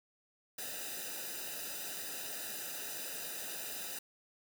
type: noise with comb filter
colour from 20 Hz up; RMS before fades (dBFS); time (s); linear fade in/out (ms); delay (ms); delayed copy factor
white; -42; 0.58-3.99; 5; 0.91; -1
effects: none